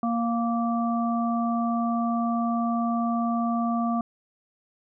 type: harmonic tone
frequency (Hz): 233.1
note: A#3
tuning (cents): 0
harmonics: 1 / 3 / 5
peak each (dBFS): -24 / -29 / -31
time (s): 0.03-4.01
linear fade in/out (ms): 2
effects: none